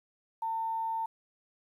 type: tone with quantisation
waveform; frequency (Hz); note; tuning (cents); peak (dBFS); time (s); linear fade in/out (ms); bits
sine; 900; A5; +39; -30; 0.42-1.06; 5; 10
effects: none